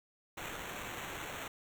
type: noise with sample-and-hold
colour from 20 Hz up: white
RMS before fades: -43 dBFS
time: 0.37-1.48 s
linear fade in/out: 5 ms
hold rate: 4900 Hz
effects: none